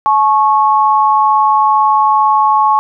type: tone pair together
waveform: sine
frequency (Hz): 857.8 / 1100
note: A5 / C#6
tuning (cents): -44 / -14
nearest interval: major third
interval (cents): 430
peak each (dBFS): -10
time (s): 0.06-2.79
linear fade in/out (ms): 0
effects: none